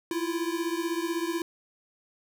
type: beating tone pair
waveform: square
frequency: 330 / 346 Hz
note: E4 / F4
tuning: +2 / -16 cents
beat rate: 16 Hz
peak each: -31 / -32 dBFS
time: 0.11-1.42 s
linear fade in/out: 2 ms
effects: none